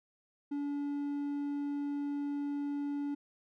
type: tone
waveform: triangle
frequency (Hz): 286.6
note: D4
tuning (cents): -42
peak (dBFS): -31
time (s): 0.51-3.15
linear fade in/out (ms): 10
effects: none